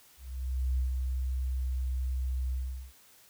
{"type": "tone with ADSR envelope", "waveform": "sine", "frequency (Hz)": 64.2, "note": "C2", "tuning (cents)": -32, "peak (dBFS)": -24, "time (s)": [0.17, 2.93], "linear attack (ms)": 610, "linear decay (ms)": 120, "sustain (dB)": -4, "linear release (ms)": 410, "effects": ["tanh soft clip ceiling -22 dBFS", "white hiss -59 dBFS RMS until 3.29 s"]}